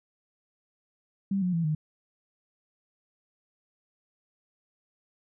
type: tone with pitch steps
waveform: sine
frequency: 196 / 180.77 / 166.73 / 153.78 Hz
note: G3 / F#3 / E3 / D#3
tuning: 0 / -40 / +20 / -20 cents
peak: -24 dBFS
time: 1.31-1.75 s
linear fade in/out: 5 ms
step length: 110 ms
effects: none